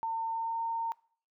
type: tone with pitch glide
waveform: sine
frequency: 905 to 915 Hz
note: A5 to A#5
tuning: +48 to -32 cents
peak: -30 dBFS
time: 0.03-0.92 s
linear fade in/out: 0 ms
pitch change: +20 cents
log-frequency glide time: 0.28-0.6 s
effects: noise-tail reverb RT60 0.5 s tail -23 dB re dry